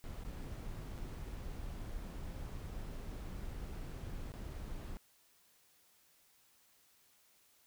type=noise with dropouts; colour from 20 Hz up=brown; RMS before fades=-44 dBFS; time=0.04-4.97 s; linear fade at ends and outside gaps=0 ms; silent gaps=0.236-0.248 / 0.979-0.986 / 4.319-4.339 s; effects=white hiss -69 dBFS RMS until 7.66 s